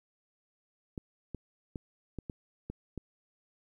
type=clicks; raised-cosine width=3 ms; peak=-25 dBFS; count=7; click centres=0.978 / 1.347 / 1.758 / 2.187 / 2.298 / 2.7 / 2.977 s; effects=11-bit